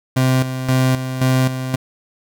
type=tone with tremolo; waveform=30% pulse; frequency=129.7 Hz; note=C3; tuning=15 cents flat; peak=-10 dBFS; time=0.16-1.76 s; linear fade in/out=10 ms; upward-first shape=square; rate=1.9 Hz; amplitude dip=65%; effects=none